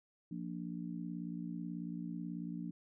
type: harmonic tone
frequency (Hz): 58.27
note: A#1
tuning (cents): 0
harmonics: 3 / 4 / 5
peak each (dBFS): -42 / -45 / -45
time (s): 0.31-2.71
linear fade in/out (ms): 5
effects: none